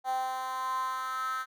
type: tone with high-pass filter sweep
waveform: 10% pulse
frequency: 259.2 Hz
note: C4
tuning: 16 cents flat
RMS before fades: -33 dBFS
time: 0.04-1.46 s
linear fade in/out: 50 ms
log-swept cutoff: 750 to 1400 Hz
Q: 7.9
effects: none